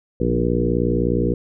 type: harmonic tone with a mistuned harmonic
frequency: 59.8 Hz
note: A#1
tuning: 45 cents sharp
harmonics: 1 / 2 / 3 / 4 / 5 / 6 / 7 / 8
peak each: -25 / -25 / -25 / -25 / -25 / -25 / -25 / -25 dBFS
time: 0.2-1.34 s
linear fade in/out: 5 ms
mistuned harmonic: 3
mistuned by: -33 cents
effects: none